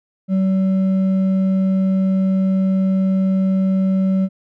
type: tone with hard clipping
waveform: sine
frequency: 190.3 Hz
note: F#3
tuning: 49 cents sharp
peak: -15 dBFS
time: 0.28-4.29 s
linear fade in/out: 50 ms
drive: 4 dB
effects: none